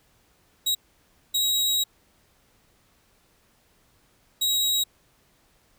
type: tone bursts at uneven times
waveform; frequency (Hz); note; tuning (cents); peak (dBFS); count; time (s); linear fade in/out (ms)
sawtooth; 3827; A#7; +45; -18; 3; 0.66-0.75 / 1.34-1.84 / 4.41-4.84; 10
effects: pink hiss -63 dBFS RMS until 5.78 s